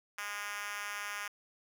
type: tone with high-pass filter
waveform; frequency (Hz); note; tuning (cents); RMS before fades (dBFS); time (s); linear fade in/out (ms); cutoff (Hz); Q
5% pulse; 205.1; G#3; -21; -40; 0.18-1.28; 5; 1300; 1.2
effects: none